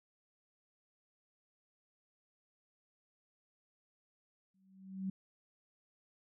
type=tone with exponential growth; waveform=sine; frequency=190.9 Hz; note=G3; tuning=46 cents flat; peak=-33 dBFS; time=4.54-5.1 s; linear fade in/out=5 ms; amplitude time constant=120 ms; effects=none